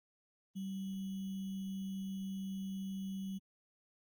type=tone with sample-and-hold; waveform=sine; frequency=192.6 Hz; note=G3; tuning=30 cents flat; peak=-38 dBFS; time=0.55-3.39 s; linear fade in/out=20 ms; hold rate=3150 Hz; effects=Opus 24 kbps